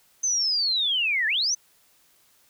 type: linear two-way sweep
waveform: sine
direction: down then up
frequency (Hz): 6272 to 1689 to 6272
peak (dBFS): -21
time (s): 0.23-1.55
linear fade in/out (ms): 10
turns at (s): 1.27
effects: white hiss -61 dBFS RMS until 2.49 s